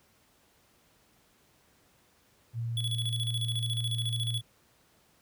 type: tone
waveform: sine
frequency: 116.3 Hz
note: A#2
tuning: 4 cents flat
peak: -30 dBFS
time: 2.53-4.42 s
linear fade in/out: 50 ms
type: tone with tremolo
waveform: square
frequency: 3390 Hz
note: G#7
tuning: 35 cents sharp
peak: -31 dBFS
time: 2.77-4.41 s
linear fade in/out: 2 ms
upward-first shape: square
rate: 14 Hz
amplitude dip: 70%
effects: pink hiss -65 dBFS RMS until 5.21 s + high-pass 60 Hz 12 dB/octave